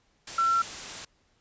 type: tone in noise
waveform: sine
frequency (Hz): 1351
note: E6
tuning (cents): +42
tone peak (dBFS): -21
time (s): 0.38-0.62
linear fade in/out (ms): 5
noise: white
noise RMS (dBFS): -38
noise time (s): 0.27-1.05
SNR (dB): +14
effects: pink hiss -68 dBFS RMS until 1.4 s + resampled to 16000 Hz